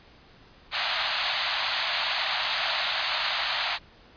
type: band-pass noise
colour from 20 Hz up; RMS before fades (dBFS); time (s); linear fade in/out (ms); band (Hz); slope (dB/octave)
white; -28; 0.71-3.79; 50; 610 to 4600; 96
effects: pink hiss -54 dBFS RMS until 4.16 s + resampled to 11025 Hz